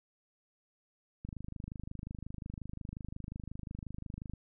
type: click train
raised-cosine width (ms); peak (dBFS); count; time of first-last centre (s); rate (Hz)
5; -29; 80; 1.25-4.336; 25.6
effects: none